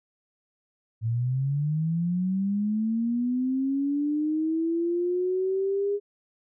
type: linear sweep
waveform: sine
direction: up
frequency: 110 to 410 Hz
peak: -23 dBFS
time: 1.01-6 s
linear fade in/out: 50 ms
effects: none